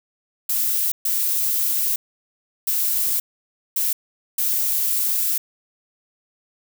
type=noise bursts at uneven times; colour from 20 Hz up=violet; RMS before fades=-21 dBFS; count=5; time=0.49-0.92 / 1.05-1.96 / 2.67-3.2 / 3.76-3.93 / 4.38-5.38 s; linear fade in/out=5 ms; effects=none